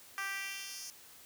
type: tone with high-pass filter sweep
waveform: 10% pulse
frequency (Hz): 392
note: G4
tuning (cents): 0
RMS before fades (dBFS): -41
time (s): 0.18-0.9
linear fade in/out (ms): 0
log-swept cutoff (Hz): 1300 to 6000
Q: 1.7
effects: white hiss -56 dBFS RMS until 1.25 s + high-pass 60 Hz 12 dB/octave